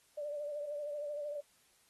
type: tone with vibrato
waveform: sine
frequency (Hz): 587.3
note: D5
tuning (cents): 0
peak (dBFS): -37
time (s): 0.17-1.41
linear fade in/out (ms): 10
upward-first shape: triangle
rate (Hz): 13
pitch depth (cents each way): 51
effects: white hiss -69 dBFS RMS until 1.89 s + AAC 32 kbps